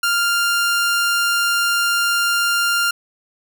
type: tone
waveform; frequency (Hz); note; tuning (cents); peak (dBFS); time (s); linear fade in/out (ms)
sawtooth; 1396.9; F6; 0; -12; 0.03-2.91; 5
effects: none